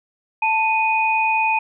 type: tone pair together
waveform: sine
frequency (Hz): 884.6 / 2484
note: A5 / D#7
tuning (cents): +9 / -3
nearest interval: octave + tritone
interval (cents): 1788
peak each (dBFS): -18 / -19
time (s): 0.42-1.59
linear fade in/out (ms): 5
effects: none